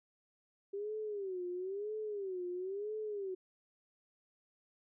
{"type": "tone with vibrato", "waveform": "sine", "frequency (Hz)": 392, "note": "G4", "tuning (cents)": 0, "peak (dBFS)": -37, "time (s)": [0.73, 3.35], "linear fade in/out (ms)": 10, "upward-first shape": "sine", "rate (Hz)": 1, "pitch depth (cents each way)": 170, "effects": []}